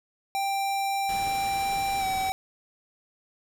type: tone with pitch glide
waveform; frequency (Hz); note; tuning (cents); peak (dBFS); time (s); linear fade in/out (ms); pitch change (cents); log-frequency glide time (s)
square; 787 to 765.5; G5 to G5; +7 to -41; -26; 0.35-2.32; 0; -48; 1.99-2.05
type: low-pass noise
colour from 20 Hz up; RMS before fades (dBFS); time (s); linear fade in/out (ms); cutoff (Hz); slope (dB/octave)
pink; -40; 1.09-2.3; 2; 10000; 24
effects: none